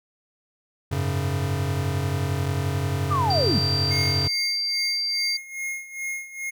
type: chord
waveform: square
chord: F# suspended second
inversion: none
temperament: equal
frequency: 92.5 / 103.83 / 138.59 Hz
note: F#2 / G#2 / C#3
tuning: 0 / 0 / 0 cents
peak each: -27 / -32 / -27 dBFS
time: 0.91-4.28 s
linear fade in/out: 10 ms
type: linear sweep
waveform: sine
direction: down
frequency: 1244.5 to 132 Hz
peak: -21 dBFS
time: 3.1-3.6 s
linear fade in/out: 20 ms
type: tone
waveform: sine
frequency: 4699 Hz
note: D8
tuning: in tune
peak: -23 dBFS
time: 3.3-5.37 s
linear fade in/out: 5 ms
type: tone with tremolo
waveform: square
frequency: 2148 Hz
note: C7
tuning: 45 cents sharp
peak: -27 dBFS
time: 3.9-6.51 s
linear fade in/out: 20 ms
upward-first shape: sine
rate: 2.4 Hz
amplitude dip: 80%
effects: none